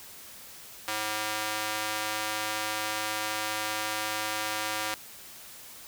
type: tone with high-pass filter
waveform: square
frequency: 107.4 Hz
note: A2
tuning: 41 cents flat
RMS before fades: -32 dBFS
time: 0.88-4.94 s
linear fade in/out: 0 ms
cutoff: 880 Hz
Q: 0.61
effects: white hiss -47 dBFS RMS until 5.87 s